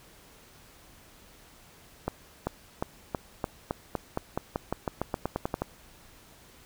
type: accelerating click train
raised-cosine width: 1 ms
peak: -14 dBFS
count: 19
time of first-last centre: 2.08-5.62 s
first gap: 390 ms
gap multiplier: 0.91
effects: pink hiss -55 dBFS RMS until 6.65 s